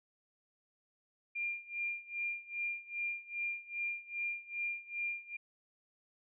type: tone with tremolo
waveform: sine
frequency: 2397 Hz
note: D7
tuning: 35 cents sharp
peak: -33 dBFS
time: 1.35-5.37 s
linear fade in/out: 10 ms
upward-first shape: sine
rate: 2.5 Hz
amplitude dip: 90%
effects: none